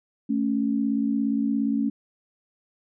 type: tone pair together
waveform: sine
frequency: 220 / 277.2 Hz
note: A3 / C#4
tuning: 0 / 0 cents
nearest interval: major third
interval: 400 cents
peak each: -24 dBFS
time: 0.29-1.9 s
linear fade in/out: 10 ms
effects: none